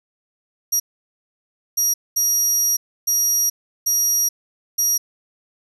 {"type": "tone bursts at uneven times", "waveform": "30% pulse", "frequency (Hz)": 5700, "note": "F8", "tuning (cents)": 34, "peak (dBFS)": -12, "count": 6, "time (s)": [[0.72, 0.8], [1.77, 1.94], [2.16, 2.77], [3.07, 3.5], [3.86, 4.29], [4.78, 4.98]], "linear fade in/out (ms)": 10, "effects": []}